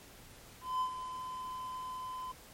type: tone with ADSR envelope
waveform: triangle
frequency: 1020 Hz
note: C6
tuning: 44 cents flat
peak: -27 dBFS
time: 0.61-2.32 s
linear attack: 200 ms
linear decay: 91 ms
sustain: -10 dB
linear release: 6 ms
effects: pink hiss -55 dBFS RMS until 2.53 s + MP3 64 kbps